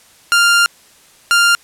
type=tone pair in turn; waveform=sawtooth; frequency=1396.9 / 1396.9 Hz; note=F6 / F6; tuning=0 / 0 cents; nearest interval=unison; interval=0 cents; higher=neither; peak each=-5 dBFS; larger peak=neither; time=0.32-0.66 / 1.31-1.55 s; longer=first; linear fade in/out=0 ms; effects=white hiss -47 dBFS RMS until 1.63 s + low-pass 11000 Hz 12 dB/octave